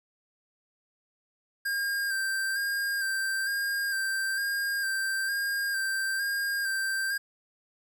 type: tone with vibrato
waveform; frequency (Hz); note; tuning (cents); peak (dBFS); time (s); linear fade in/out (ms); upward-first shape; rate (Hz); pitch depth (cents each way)
square; 1591; G6; +25; -28; 1.65-7.18; 10; square; 1.1; 25
effects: 10-bit